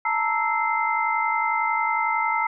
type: tone cluster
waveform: sine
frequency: 879 / 930 / 1314 / 2080 Hz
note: A5 / A#5 / E6 / C7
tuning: -2 / -4 / -6 / -11 cents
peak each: -26 dBFS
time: 0.05-2.47 s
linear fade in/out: 5 ms
effects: none